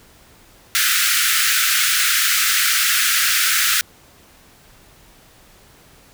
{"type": "high-pass noise", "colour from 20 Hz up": "pink", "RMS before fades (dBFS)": -17, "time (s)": [0.75, 3.81], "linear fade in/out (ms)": 0, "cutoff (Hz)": 1300, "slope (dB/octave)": 96, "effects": ["pink hiss -49 dBFS RMS until 6.13 s"]}